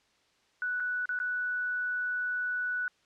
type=tone with dropouts; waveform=sine; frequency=1480 Hz; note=F#6; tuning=in tune; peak=-29 dBFS; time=0.62-2.88 s; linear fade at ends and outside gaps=1 ms; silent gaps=0.8-0.803 / 1.056-1.091 / 1.19-1.2 s; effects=white hiss -68 dBFS RMS until 3.05 s + low-pass 5000 Hz 12 dB/octave